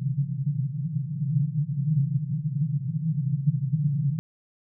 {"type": "band-pass noise", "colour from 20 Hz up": "pink", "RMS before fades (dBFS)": -26, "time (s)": [0, 4.19], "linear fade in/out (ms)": 0, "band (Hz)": [130, 160], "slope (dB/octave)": 96, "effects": []}